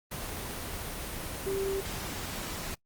sine tone in noise, 389.4 Hz, G4, 12 cents flat, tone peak -29 dBFS, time 1.46-1.81 s, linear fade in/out 10 ms, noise pink, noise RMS -37 dBFS, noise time 0.11-2.75 s, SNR +5 dB, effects noise-tail reverb RT60 0.1 s tail -26 dB re dry + Opus 24 kbps

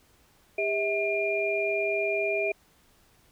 sine tone cluster, 403 / 647 / 2403 Hz, G4 / E5 / D7, +48 / -32 / +39 cents, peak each -29 dBFS, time 0.58-2.52 s, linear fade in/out 5 ms, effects pink hiss -62 dBFS RMS until 3.31 s

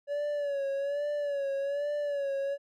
triangle tone with vibrato, 568 Hz, C#5, 42 cents sharp, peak -27 dBFS, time 0.07-2.58 s, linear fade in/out 50 ms, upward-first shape sine, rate 1.2 Hz, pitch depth 60 cents each way, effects none

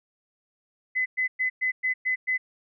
sine tone bursts, 2022 Hz, B6, 40 cents sharp, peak -22 dBFS, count 7, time 0.95-2.38 s, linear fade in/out 20 ms, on 110 ms, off 110 ms, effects none

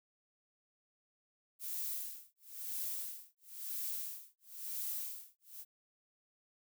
violet noise with tremolo, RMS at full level -39 dBFS, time 1.59-5.65 s, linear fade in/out 50 ms, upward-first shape sine, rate 0.99 Hz, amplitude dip 100%, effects none

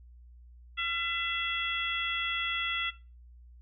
harmonic tone with a mistuned harmonic, 670 Hz, E5, 28 cents sharp, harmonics 2 / 3 / 4 / 5, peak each -35 / -35 / -35 / -35 dBFS, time 0.77-2.91 s, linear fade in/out 20 ms, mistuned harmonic 2, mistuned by +34 cents, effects noise-tail reverb RT60 0.3 s tail -18 dB re dry + added 60 Hz sine -50 dBFS peak until 3.61 s

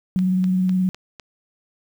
sine tone with vibrato, 185 Hz, F#3, in tune, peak -16 dBFS, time 0.16-0.89 s, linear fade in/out 0 ms, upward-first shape sine, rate 19 Hz, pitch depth 24 cents each way
click train, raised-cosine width 0.2 ms, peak -20 dBFS, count 5, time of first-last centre 0.19-1.198 s, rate 3.97 Hz
effects 8-bit

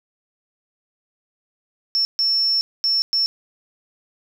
sine tone bursts at uneven times, 5400 Hz, E8, 41 cents sharp, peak -16 dBFS, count 4, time 1.95-2.05 / 2.19-2.61 / 2.84-3.02 / 3.13-3.26 s, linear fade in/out 0 ms, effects 7-bit

